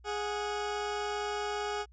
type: tone pair together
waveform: 20% pulse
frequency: 415.3 / 733 Hz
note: G#4 / F#5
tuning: 0 / -16 cents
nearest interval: minor seventh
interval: 984 cents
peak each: -28 / -35 dBFS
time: 0.04-1.86 s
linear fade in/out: 50 ms
effects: added 60 Hz sine -54 dBFS peak until 1.92 s + resampled to 16000 Hz